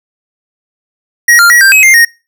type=tone with pitch steps; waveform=square; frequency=1894 / 1395 / 1913 / 1580 / 2549 / 2106 / 1861 Hz; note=A#6 / F6 / A#6 / G6 / D#7 / C7 / A#6; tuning=+27 / -2 / +44 / +13 / +41 / +11 / -3 cents; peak=-3 dBFS; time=1.28-2.05 s; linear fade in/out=5 ms; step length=110 ms; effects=noise-tail reverb RT60 0.3 s tail -23 dB re dry